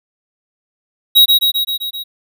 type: tone with echo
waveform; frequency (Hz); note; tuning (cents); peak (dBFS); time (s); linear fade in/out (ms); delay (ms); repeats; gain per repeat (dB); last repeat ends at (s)
square; 3826; A#7; +44; -5; 1.15-1.26; 20; 130; 6; -3; 2.04
effects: none